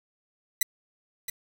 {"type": "tone with echo", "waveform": "5% pulse", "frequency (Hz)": 1984, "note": "B6", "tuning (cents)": 7, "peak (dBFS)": -9, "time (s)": [0.61, 0.63], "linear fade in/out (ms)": 5, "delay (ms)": 670, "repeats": 1, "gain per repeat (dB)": -11, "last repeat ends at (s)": 1.3, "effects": ["7-bit"]}